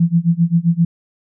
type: tone with tremolo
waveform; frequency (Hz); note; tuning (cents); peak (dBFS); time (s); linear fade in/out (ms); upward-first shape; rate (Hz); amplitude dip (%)
sine; 169; E3; +43; -8; 0-0.85; 5; sine; 7.6; 95
effects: none